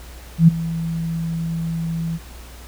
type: tone with ADSR envelope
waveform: sine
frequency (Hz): 165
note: E3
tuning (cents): +2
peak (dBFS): -4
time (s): 0.38-2.19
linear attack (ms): 100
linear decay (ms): 13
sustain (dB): -17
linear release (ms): 40
effects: added 60 Hz sine -37 dBFS peak until 2.67 s + pink hiss -43 dBFS RMS until 2.67 s